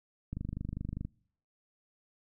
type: click train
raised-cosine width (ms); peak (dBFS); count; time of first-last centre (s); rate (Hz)
5; -24; 19; 0.33-1.05; 25
effects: noise-tail reverb RT60 0.6 s tail -26 dB re dry